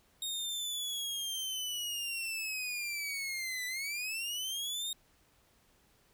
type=linear two-way sweep; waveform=sawtooth; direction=down then up; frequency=3729 to 1975.5 to 3729 Hz; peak=-32 dBFS; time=0.22-4.93 s; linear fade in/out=2 ms; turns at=3.66 s; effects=pink hiss -68 dBFS RMS until 6.13 s